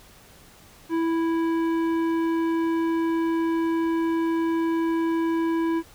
sine tone with tanh clipping, 329.6 Hz, E4, in tune, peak -23 dBFS, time 0.89-5.83 s, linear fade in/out 50 ms, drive 13 dB, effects pink hiss -51 dBFS RMS until 5.94 s

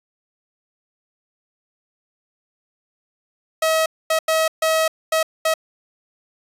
sawtooth tone bursts at uneven times, 640 Hz, D#5, 49 cents sharp, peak -12 dBFS, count 6, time 3.62-3.86 / 4.1-4.19 / 4.28-4.48 / 4.62-4.88 / 5.12-5.23 / 5.45-5.54 s, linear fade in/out 5 ms, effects resampled to 32000 Hz

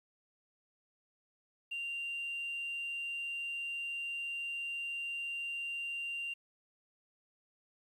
sine tone, 2777 Hz, F7, 10 cents flat, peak -35 dBFS, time 1.71-6.34 s, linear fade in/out 10 ms, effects tanh soft clip ceiling -33 dBFS + 11-bit

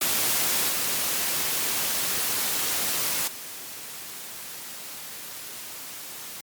white noise with level steps, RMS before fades -24 / -26 / -38 dBFS, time 0.01-6.41 s, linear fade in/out 5 ms, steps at 0.68 / 3.27 s, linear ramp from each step 10 ms, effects high-pass 100 Hz 12 dB/octave + MP3 96 kbps

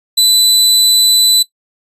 sawtooth tone, 3996 Hz, B7, 20 cents sharp, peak -4 dBFS, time 0.17-1.43 s, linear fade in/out 10 ms, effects noise-tail reverb RT60 0.1 s tail -17 dB re dry + resampled to 32000 Hz

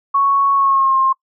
sine tone with pitch glide, 1108.7 to 1063.5 Hz, C#6 to C6, 0 to +28 cents, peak -11 dBFS, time 0.14-1.13 s, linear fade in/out 10 ms, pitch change -72 cents, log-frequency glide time 0.54-0.97 s, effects noise-tail reverb RT60 0.1 s tail -24 dB re dry

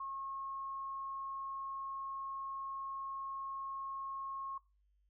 sine tone, 1085 Hz, C#6, 37 cents flat, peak -40 dBFS, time 0-4.58 s, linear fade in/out 5 ms, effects noise-tail reverb RT60 0.3 s tail -20 dB re dry + added 50 Hz sine -70 dBFS peak until 5.09 s

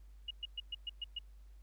sine tone bursts, 2876 Hz, F#7, 50 cents flat, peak -37 dBFS, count 7, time 0.28-1.189 s, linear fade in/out 5 ms, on 27 ms, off 120 ms, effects added 50 Hz sine -53 dBFS peak until 1.62 s + pink hiss -75 dBFS RMS until 1.62 s

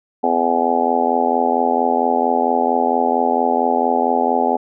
harmonic tone, 84.4 Hz, E2, 41 cents sharp, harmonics 3 / 4 / 5 / 6 / 7 / 8 / 9 / 10, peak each -22 / -29 / -22 / -25 / -24 / -26 / -19 / -20 dBFS, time 0.23-4.57 s, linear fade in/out 10 ms, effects none

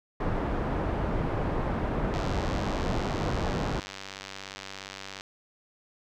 pink low-pass noise, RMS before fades -29 dBFS, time 0.2-3.8 s, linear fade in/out 5 ms, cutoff 1100 Hz, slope 12 dB/octave
click train, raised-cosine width 0.2 ms, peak -21 dBFS, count 299, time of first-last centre 2.14-5.209 s, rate 97.1 Hz
effects none

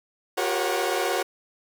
sawtooth tone cluster, 357.3 / 393.6 / 473.1 / 549 / 737 Hz, F4 / G4 / A#4 / C#5 / F#5, +40 / +7 / +26 / -17 / -7 cents, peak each -26 dBFS, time 0.37-1.23 s, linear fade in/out 10 ms, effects none

